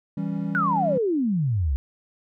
triangle chord, C# diminished, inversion first, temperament equal, 164.81 / 196 / 277.2 Hz, E3 / G3 / C#4, 0 / 0 / 0 cents, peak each -27 / -26 / -30 dBFS, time 0.17-0.98 s, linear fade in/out 5 ms
sine exponential sweep, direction down, 1520 to 61.74 Hz, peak -20 dBFS, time 0.55-1.76 s, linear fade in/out 0 ms
effects none

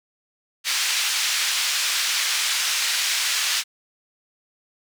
white band-pass noise, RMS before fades -23 dBFS, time 0.64-3.64 s, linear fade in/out 50 ms, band 1700 to 5500 Hz, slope 12 dB/octave, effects none

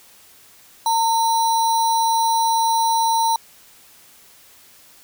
sine tone with sample-and-hold, 909 Hz, A#5, 44 cents flat, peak -15 dBFS, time 0.86-3.36 s, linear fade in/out 2 ms, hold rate 4900 Hz, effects white hiss -49 dBFS RMS until 5.03 s

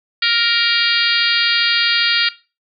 harmonic tone, 467.5 Hz, A#4, 5 cents sharp, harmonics 3 / 4 / 5 / 6 / 7 / 8 / 9 / 10, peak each -22 / -22 / -22 / -22 / -22 / -22 / -22 / -22 dBFS, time 0.22-2.29 s, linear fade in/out 5 ms, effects noise-tail reverb RT60 0.3 s tail -17 dB re dry

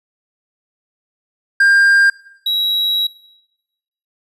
triangle tone pair in turn, 1600 / 3871 Hz, G6 / B7, +35 / -35 cents, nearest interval octave + minor third, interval 1530 cents, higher second, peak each -6 / -13 dBFS, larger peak first, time 1.6-2.1 / 2.46-3.07 s, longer second, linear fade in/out 5 ms, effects noise-tail reverb RT60 1.0 s tail -21 dB re dry + resampled to 32000 Hz

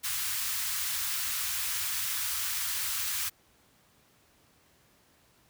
white band-stop noise, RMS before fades -32 dBFS, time 0.03-3.3 s, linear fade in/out 20 ms, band 100 to 1100 Hz, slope 24 dB/octave, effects pink hiss -64 dBFS RMS until 5.49 s + high-pass 60 Hz 12 dB/octave

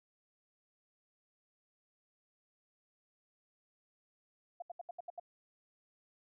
sine tone bursts, 698.5 Hz, F5, in tune, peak -40 dBFS, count 7, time 4.6-5.198 s, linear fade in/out 5 ms, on 22 ms, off 74 ms, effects none

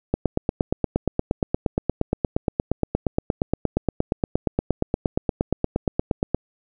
click train, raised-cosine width 2 ms, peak -6 dBFS, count 54, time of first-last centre 0.14-6.346 s, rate 8.54 Hz, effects none

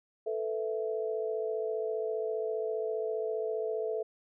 sine chord, A suspended second, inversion none, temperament just, 440 / 495 / 660 Hz, A4 / B4 / E5, 0 / +4 / +2 cents, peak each -32 / -38 / -37 dBFS, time 0.26-4.03 s, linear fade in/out 10 ms, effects none

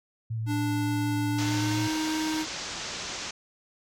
sine tone with vibrato, 112.2 Hz, A2, 34 cents sharp, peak -28 dBFS, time 0.3-1.88 s, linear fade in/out 10 ms, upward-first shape square, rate 6.8 Hz, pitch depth 17 cents each way
square tone with pitch glide, 293.7 to 313 Hz, D4 to D#4, 0 to +10 cents, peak -28 dBFS, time 0.46-2.46 s, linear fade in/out 50 ms, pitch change +110 cents, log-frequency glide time 1.35-1.88 s
white low-pass noise, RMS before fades -36 dBFS, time 1.38-3.31 s, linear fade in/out 5 ms, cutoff 6900 Hz, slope 48 dB/octave
effects none

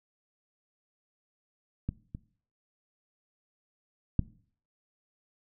clicks, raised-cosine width 5 ms, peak -18 / -25 / -11 dBFS, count 3, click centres 1.89 / 2.149 / 4.193 s, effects noise-tail reverb RT60 0.5 s tail -20 dB re dry

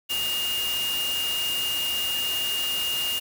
sine tone in noise, 2834 Hz, F7, 25 cents sharp, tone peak -25 dBFS, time 0.09-3.2 s, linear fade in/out 20 ms, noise white, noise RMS -32 dBFS, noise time 0.09-3.2 s, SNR +4 dB, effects none

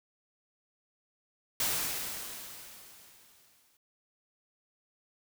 white noise with exponential decay, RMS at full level -29 dBFS, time 1.6-3.77 s, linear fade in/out 2 ms, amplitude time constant 470 ms, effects none

